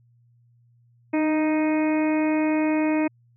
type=harmonic tone with a mistuned harmonic; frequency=311.1 Hz; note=D#4; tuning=in tune; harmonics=1 / 2 / 3 / 4 / 5 / 6 / 7 / 8; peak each=-20 / -28 / -32 / -41 / -41 / -39 / -36 / -36 dBFS; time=1.13-3.08 s; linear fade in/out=10 ms; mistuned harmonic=1; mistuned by=-19 cents; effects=added 119 Hz sine -56 dBFS peak until 3.36 s